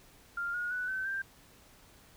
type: tone with pitch steps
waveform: sine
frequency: 1396.9 / 1440.3 / 1485.1 / 1531.3 / 1578.9 Hz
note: F6 / F#6 / F#6 / G6 / G6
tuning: 0 / -47 / +6 / -41 / +12 cents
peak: -32 dBFS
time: 0.37-1.22 s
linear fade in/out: 5 ms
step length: 170 ms
effects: pink hiss -59 dBFS RMS until 2.16 s